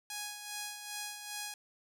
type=tone with tremolo; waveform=5% pulse; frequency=830.6 Hz; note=G#5; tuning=in tune; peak=-26 dBFS; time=0.1-1.54 s; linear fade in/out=2 ms; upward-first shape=sine; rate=2.5 Hz; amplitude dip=55%; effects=none